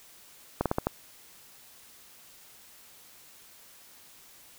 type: slowing click train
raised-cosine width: 1 ms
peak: -11 dBFS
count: 5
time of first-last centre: 0.61-0.87 s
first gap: 47 ms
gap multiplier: 1.22
effects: white hiss -54 dBFS RMS until 4.58 s